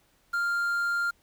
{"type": "tone with quantisation", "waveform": "triangle", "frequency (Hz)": 1396.9, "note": "F6", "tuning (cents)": 0, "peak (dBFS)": -23, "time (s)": [0.33, 1.11], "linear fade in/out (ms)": 10, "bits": 8, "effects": ["pink hiss -66 dBFS RMS until 1.22 s"]}